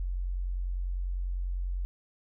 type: tone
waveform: sine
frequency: 45.07 Hz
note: F#1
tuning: 45 cents flat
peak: -29 dBFS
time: 0-1.85 s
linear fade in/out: 0 ms
effects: none